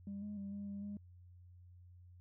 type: tone with pitch steps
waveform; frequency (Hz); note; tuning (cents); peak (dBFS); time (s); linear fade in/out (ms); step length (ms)
sine; 199.5 / 207.4 / 198.4 / 202 / 200.3 / 204; G3 / G#3 / G3 / G#3 / G3 / G#3; +31 / -2 / +21 / -48 / +38 / -31; -40; 0.07-0.97; 2; 150
effects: tanh soft clip ceiling -39 dBFS + added 89 Hz sine -56 dBFS peak until 2.2 s